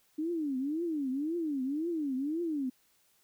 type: tone with vibrato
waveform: sine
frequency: 298.1 Hz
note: D4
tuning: 26 cents sharp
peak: -30 dBFS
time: 0.18-2.7 s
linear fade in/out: 10 ms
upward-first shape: triangle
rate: 1.9 Hz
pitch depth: 290 cents each way
effects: white hiss -69 dBFS RMS until 3.23 s